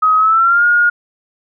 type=tone with pitch glide; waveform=sine; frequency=1266 to 1429.3 Hz; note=D#6 to F6; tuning=+30 to +40 cents; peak=-8 dBFS; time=0.02-0.9 s; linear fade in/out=10 ms; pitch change=+210 cents; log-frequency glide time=0.17-0.65 s; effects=none